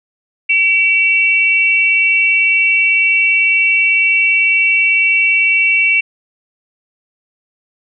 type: tone pair together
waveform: sine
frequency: 2295 / 2711 Hz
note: D7 / E7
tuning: -40 / +48 cents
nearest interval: minor third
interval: 288 cents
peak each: -12 dBFS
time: 0.49-6.01 s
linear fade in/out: 10 ms
effects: none